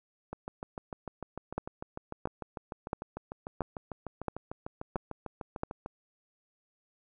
two click trains, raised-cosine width 1 ms, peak -17 / -24 dBFS, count 7 / 38, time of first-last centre 1.58-5.634 / 0.33-5.861 s, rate 1.48 / 6.69 Hz, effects none

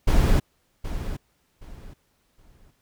brown noise with echo, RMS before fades -17 dBFS, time 0.07-0.4 s, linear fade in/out 10 ms, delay 770 ms, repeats 3, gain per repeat -12 dB, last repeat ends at 2.71 s, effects pink hiss -68 dBFS RMS until 2.81 s

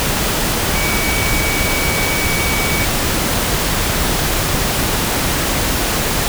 sine tone in noise, 2267 Hz, C#7, 38 cents sharp, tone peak -21 dBFS, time 0.75-2.85 s, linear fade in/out 0 ms, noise pink, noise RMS -17 dBFS, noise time 0-6.28 s, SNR -7 dB, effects none

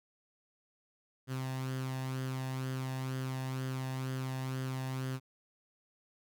sawtooth tone with flanger, 130.81 Hz, C3, in tune, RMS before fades -37 dBFS, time 1.27-5.2 s, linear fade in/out 50 ms, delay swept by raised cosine 0.62 to 1.14 ms, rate 2.1 Hz, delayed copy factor +0.5, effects none

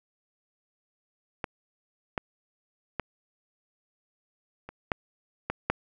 clicks, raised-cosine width 0.5 ms, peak -15 / -13 / -14 / -25 / -10 / -13 / -8 dBFS, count 7, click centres 1.442 / 2.178 / 2.997 / 4.69 / 4.918 / 5.5 / 5.7 s, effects none

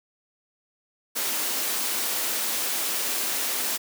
white high-pass noise, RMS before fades -27 dBFS, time 1.15-3.78 s, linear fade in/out 20 ms, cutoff 210 Hz, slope 48 dB/octave, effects none

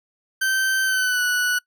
40% pulse tone with pitch glide, 1550 to 1476.6 Hz, G6 to F#6, -20 to -4 cents, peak -18 dBFS, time 0.41-1.59 s, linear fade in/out 10 ms, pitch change -84 cents, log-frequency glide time 0.84-1.22 s, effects noise-tail reverb RT60 0.1 s tail -22 dB re dry

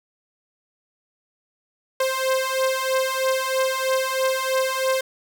sawtooth beating tone pair, 523.3 / 526.4 Hz, C5 / C5, 0 / +10 cents, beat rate 3.1 Hz, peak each -20 / -19 dBFS, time 2-5.01 s, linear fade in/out 5 ms, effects none

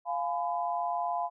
sine chord, F diminished, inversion none, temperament just, 698.5 / 838.1 / 1005.8 Hz, F5 / Ab5 / Cb6, 0 / +16 / +31 cents, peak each -31 / -35 / -34 dBFS, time 0.05-1.3 s, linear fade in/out 50 ms, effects none

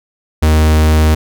45% pulse tone, 77.78 Hz, D#2, in tune, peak -7 dBFS, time 0.42-1.15 s, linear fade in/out 10 ms, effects none

